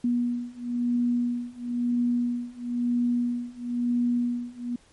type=beating tone pair; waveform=sine; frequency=241.1 / 242.1 Hz; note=B3 / B3; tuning=-41 / -34 cents; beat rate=1 Hz; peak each=-27 / -26 dBFS; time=0.04-4.76 s; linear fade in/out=5 ms; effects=pink hiss -59 dBFS RMS until 4.92 s + MP3 48 kbps